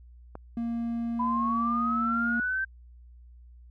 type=click; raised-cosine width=1 ms; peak=-25 dBFS; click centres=0.354 s
type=tone; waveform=triangle; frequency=233.1 Hz; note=A#3; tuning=in tune; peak=-26 dBFS; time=0.57-2.4 s; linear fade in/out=2 ms
type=linear sweep; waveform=sine; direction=up; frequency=987.8 to 1568 Hz; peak=-26 dBFS; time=1.19-2.65 s; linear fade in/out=10 ms
effects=added 60 Hz sine -48 dBFS peak until 3.7 s